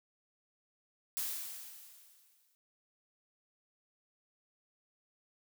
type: noise with exponential decay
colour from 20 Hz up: blue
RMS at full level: -35 dBFS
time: 1.17-2.55 s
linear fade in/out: 0 ms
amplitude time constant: 300 ms
effects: none